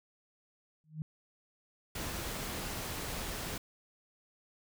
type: tone with exponential growth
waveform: sine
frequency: 155.56 Hz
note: D#3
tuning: in tune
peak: -31 dBFS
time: 0.84-1.02 s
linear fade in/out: 0 ms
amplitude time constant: 38 ms
type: noise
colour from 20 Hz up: pink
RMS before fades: -39 dBFS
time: 1.95-3.58 s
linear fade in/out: 5 ms
effects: none